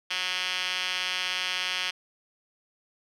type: tone with band-pass filter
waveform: 5% pulse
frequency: 183.2 Hz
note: F#3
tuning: 17 cents flat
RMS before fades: -30 dBFS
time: 0.1-1.91 s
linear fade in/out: 10 ms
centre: 3400 Hz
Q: 8.6
effects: none